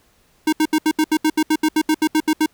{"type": "tone bursts", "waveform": "square", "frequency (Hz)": 311.1, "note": "D#4", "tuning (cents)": 0, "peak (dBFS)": -14, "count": 16, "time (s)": [0.47, 2.461], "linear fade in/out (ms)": 5, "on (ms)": 56, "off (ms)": 73, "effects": ["pink hiss -58 dBFS RMS until 2.53 s"]}